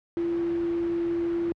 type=tone in noise; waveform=sine; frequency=340 Hz; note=F4; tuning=46 cents flat; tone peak=-24 dBFS; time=0.17-1.52 s; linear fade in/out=0 ms; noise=pink; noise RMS=-41 dBFS; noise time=0.17-1.52 s; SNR=+14 dB; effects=high-pass 60 Hz 12 dB/octave + low-pass 2000 Hz 12 dB/octave